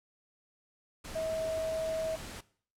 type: tone in noise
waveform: sine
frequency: 642 Hz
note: E5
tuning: 46 cents flat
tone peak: -31 dBFS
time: 1.15-2.16 s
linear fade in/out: 10 ms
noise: pink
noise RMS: -44 dBFS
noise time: 1.04-2.41 s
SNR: +10 dB
effects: noise-tail reverb RT60 0.5 s tail -19 dB re dry + low-pass 11000 Hz 12 dB/octave